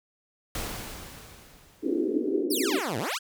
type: noise with exponential decay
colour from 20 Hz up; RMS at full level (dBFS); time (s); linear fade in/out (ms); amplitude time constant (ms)
pink; -32; 0.55-2.44; 1; 410
type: band-pass noise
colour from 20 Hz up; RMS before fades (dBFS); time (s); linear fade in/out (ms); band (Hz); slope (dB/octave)
white; -27; 1.82-2.82; 50; 270 to 400; 48
type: exponential two-way sweep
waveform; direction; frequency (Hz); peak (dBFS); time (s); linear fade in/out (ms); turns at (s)
10% pulse; down then up; 5720 to 101.2 to 1716; -20; 2.5-3.19; 20; 2.98
effects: none